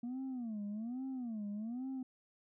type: tone with vibrato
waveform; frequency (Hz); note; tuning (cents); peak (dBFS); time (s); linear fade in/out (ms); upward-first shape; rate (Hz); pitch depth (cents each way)
sine; 232.8; A#3; -2; -36; 0.03-2.03; 5; sine; 1.2; 230
effects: tanh soft clip ceiling -37 dBFS